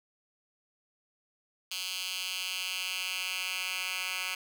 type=tone with high-pass filter sweep; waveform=10% pulse; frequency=185 Hz; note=F#3; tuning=in tune; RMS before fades=-35 dBFS; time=1.71-4.35 s; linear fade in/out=5 ms; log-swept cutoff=3400 to 2100 Hz; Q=2.2; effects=none